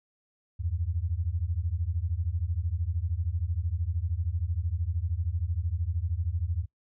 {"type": "beating tone pair", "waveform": "sine", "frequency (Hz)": [79, 92], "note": ["D#2", "F#2"], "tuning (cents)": [27, -9], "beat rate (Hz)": 13, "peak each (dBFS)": -30, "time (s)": [0.59, 6.66], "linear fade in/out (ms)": 20, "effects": ["noise-tail reverb RT60 0.1 s tail -21 dB re dry"]}